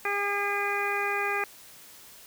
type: harmonic tone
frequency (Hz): 405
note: G#4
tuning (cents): -43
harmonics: 1 / 2 / 3 / 4 / 5 / 6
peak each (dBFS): -33 / -33 / -33 / -33 / -33 / -33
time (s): 0.05-1.44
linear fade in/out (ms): 2
effects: white hiss -50 dBFS RMS until 2.26 s